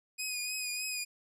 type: tone with vibrato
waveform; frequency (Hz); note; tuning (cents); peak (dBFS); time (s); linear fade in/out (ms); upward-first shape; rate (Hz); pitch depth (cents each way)
15% pulse; 2489; D#7; 0; -27; 0.18-1.05; 20; triangle; 3.3; 42
effects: none